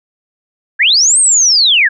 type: linear two-way sweep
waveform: sine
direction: up then down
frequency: 1556 to 8650 to 1556 Hz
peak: -6 dBFS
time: 0.79-1.89 s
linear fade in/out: 20 ms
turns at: 1.19 s
effects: none